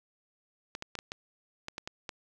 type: clicks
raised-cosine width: 0.2 ms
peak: -20 dBFS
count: 9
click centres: 0.751 / 0.824 / 0.953 / 0.989 / 1.119 / 1.684 / 1.781 / 1.875 / 2.092 s
effects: none